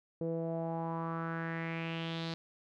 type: tone with low-pass filter sweep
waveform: sawtooth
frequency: 164.81 Hz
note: E3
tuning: in tune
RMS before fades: -37 dBFS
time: 0.21-2.34 s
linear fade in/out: 0 ms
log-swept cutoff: 460 to 4300 Hz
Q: 4.2
effects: none